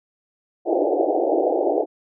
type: band-pass noise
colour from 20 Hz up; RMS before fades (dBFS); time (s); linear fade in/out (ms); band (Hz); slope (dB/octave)
pink; -20; 0.65-1.86; 50; 300 to 790; 96
effects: none